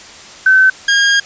sine / sawtooth tone pair in turn, 1531 / 1623.8 Hz, G6 / G#6, -41 / -39 cents, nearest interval minor second, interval 102 cents, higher second, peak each -5 dBFS, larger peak neither, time 0.46-0.7 / 0.88-1.2 s, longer second, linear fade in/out 5 ms, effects white hiss -35 dBFS RMS until 1.25 s + resampled to 16000 Hz

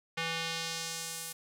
square tone with band-pass filter sweep, 164.81 Hz, E3, in tune, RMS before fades -37 dBFS, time 0.17-1.33 s, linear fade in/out 10 ms, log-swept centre 2500 to 11000 Hz, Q 1.1, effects none

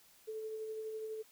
sine tone with tremolo, 437.3 Hz, A4, 11 cents flat, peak -38 dBFS, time 0.27-1.23 s, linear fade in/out 20 ms, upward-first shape sine, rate 12 Hz, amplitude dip 30%, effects white hiss -64 dBFS RMS until 1.31 s

